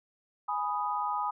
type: chord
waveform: sine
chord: G# minor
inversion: none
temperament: equal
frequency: 830.6 / 987.8 / 1244.5 Hz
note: G#5 / B5 / D#6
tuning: 0 / 0 / 0 cents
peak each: -33 dBFS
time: 0.48-1.31 s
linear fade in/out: 10 ms
effects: none